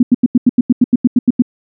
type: tone bursts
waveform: sine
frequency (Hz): 245.3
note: B3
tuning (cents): -12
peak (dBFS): -4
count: 13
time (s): 0-1.422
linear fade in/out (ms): 5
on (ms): 30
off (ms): 86
effects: none